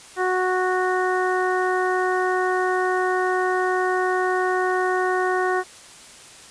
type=harmonic tone; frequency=368.6 Hz; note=F#4; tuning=7 cents flat; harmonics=1 / 2 / 3 / 4 / 5; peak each=-22 / -25 / -27 / -28 / -29 dBFS; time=0.16-5.64 s; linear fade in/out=50 ms; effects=white hiss -44 dBFS RMS until 6.5 s + resampled to 22050 Hz